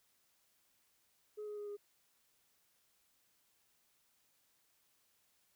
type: tone with pitch steps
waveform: sine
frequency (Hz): 422.6 / 418.2 / 413.9 / 409.6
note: G#4 / G#4 / G#4 / G#4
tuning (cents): +30 / +12 / -6 / -24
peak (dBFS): -40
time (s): 1.37-1.77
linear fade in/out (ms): 20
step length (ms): 100
effects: tanh soft clip ceiling -40 dBFS + white hiss -75 dBFS RMS until 5.55 s